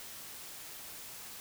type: silence
effects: white hiss -47 dBFS RMS until 1.4 s